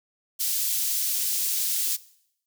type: high-pass noise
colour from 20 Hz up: white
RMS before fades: -26 dBFS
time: 0.39-1.97 s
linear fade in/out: 20 ms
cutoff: 4400 Hz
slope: 12 dB/octave
effects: noise-tail reverb RT60 0.7 s tail -19 dB re dry